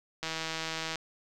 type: click train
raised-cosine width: 0.2 ms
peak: -17 dBFS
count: 118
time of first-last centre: 0.23-0.957 s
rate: 161 Hz
effects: none